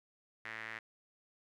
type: tone with band-pass filter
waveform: sawtooth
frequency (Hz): 111.3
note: A2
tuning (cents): +20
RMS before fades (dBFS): -45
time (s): 0.45-0.79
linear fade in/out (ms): 5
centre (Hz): 1900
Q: 4.4
effects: none